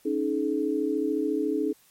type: chord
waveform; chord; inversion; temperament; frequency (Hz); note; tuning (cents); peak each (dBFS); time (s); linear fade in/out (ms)
sine; C# suspended second; none; equal with one note detuned; 277.2 / 311.1 / 426.2; C#4 / D#4 / G#4; 0 / 0 / +45; -29 / -27 / -28; 0.05-1.73; 10
effects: white hiss -60 dBFS RMS until 1.9 s + MP3 64 kbps